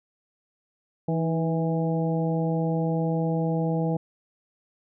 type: harmonic tone with a mistuned harmonic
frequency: 163.7 Hz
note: E3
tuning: 12 cents flat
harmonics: 1 / 2 / 3 / 4 / 5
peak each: -24 / -31 / -30 / -34 / -35 dBFS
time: 1.08-3.97 s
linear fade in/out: 5 ms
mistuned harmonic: 2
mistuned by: -45 cents
effects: none